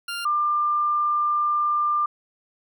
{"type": "tone pair in turn", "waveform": ["20% pulse", "sine"], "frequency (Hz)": [1396.9, 1193.9], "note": ["F6", "D6"], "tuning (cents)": [0, 28], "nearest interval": "minor third", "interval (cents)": 272, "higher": "first", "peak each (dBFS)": [-23, -19], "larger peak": "second", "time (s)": [[0.08, 0.25], [0.25, 2.06]], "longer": "second", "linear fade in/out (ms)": 5, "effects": []}